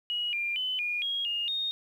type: tone with pitch steps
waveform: sine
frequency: 2903 / 2393 / 3025 / 2432 / 3282 / 2840 / 3703 Hz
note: F#7 / D7 / F#7 / D#7 / G#7 / F7 / A#7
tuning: -34 / +32 / +38 / -40 / -21 / +28 / -12 cents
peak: -28 dBFS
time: 0.1-1.71 s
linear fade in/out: 0 ms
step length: 230 ms
effects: 10-bit